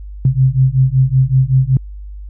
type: beating tone pair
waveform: sine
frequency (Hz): 128.9 / 134.2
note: C3 / C3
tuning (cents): -26 / +44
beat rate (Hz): 5.3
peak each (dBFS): -12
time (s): 0.25-1.77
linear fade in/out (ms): 2
effects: added 50 Hz sine -27 dBFS peak until 2.29 s